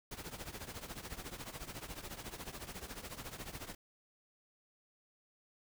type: noise with tremolo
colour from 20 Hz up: pink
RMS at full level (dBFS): -43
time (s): 0.11-3.75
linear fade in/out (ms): 5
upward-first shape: triangle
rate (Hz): 14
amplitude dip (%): 85
effects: none